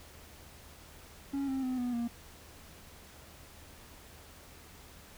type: tone with pitch steps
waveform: triangle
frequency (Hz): 277.2 / 266.2 / 255.7 / 245.5 / 235.8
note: C#4 / C4 / C4 / B3 / A#3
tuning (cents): 0 / +30 / -40 / -10 / +20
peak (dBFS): -29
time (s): 1.33-2.08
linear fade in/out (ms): 10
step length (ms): 150
effects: added 77 Hz sine -58 dBFS peak until 5.17 s + pink hiss -54 dBFS RMS until 5.17 s